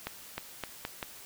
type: accelerating click train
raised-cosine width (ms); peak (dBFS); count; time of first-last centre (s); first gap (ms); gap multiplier
0.3; -18; 5; 0.07-1.028; 310; 0.83
effects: white hiss -49 dBFS RMS until 1.25 s